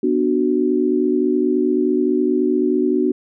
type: chord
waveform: sine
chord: B minor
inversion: none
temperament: just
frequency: 246.9 / 296.3 / 370.4 Hz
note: B3 / D4 / F#4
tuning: 0 / +15 / +2 cents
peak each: -20 / -19 / -18 dBFS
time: 0.03-3.12 s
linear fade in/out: 5 ms
effects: none